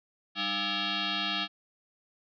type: tone with frequency modulation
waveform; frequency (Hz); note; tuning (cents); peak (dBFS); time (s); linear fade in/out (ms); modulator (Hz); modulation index
sine; 196.9; G3; +8; -28; 0.35-1.48; 50; 503; 7.8
effects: none